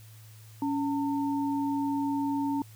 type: tone pair together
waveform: sine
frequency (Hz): 280.2 / 900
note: C#4 / A5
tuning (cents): +19 / +39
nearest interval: octave + minor sixth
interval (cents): 2020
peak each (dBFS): -27 / -33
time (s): 0.62-2.62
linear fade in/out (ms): 2
effects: added 109 Hz sine -48 dBFS peak until 2.75 s + white hiss -57 dBFS RMS until 2.75 s